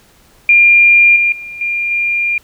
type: tone with level steps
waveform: sine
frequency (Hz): 2400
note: D7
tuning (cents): +37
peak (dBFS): -4 / -9 / -25 / -14 / -12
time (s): 0.49-2.38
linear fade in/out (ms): 2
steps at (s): 1.16 / 1.32 / 1.61 / 1.91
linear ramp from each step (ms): 2
effects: pink hiss -48 dBFS RMS until 2.43 s